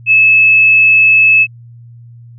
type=tone; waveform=sine; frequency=2600 Hz; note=E7; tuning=24 cents flat; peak=-4 dBFS; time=0.06-1.47 s; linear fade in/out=50 ms; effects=added 118 Hz sine -33 dBFS peak until 2.38 s